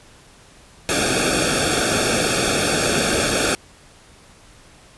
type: noise with comb filter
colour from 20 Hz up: pink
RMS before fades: -19 dBFS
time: 0.89-3.55 s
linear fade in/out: 0 ms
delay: 1 ms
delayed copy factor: -0.95
effects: pink hiss -48 dBFS RMS until 4.97 s + resampled to 24000 Hz